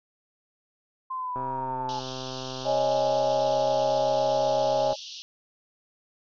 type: exponential sweep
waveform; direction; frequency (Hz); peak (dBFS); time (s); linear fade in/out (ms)
sine; down; 1046.5 to 855; -29; 1.1-2; 10
type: click train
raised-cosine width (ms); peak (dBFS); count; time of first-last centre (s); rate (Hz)
1; -23; 465; 1.36-4.929; 130
type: band-pass noise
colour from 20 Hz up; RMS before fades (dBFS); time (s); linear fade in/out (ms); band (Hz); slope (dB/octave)
pink; -41; 1.89-5.22; 0; 2800 to 6000; 96
type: chord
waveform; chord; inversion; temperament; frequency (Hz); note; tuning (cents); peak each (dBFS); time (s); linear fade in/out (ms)
sine; C# suspended second; none; equal; 554.4 / 622.3 / 830.6; C#5 / D#5 / G#5; 0 / 0 / 0; -26 / -25 / -27; 2.64-4.96; 50
effects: none